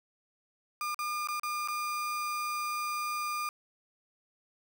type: tone with dropouts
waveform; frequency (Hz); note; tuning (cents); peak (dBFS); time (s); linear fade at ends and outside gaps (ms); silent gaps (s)
35% pulse; 1207; D6; +47; -30; 0.81-3.49; 1; 0.945-0.99 / 1.273-1.286 / 1.397-1.433 / 1.676-1.684
effects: none